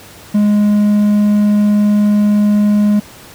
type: tone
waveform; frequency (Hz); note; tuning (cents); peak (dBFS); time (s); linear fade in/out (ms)
triangle; 207.7; G#3; 0; -6; 0.34-3; 10
effects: pink hiss -37 dBFS RMS until 3.34 s + high-pass 60 Hz 12 dB/octave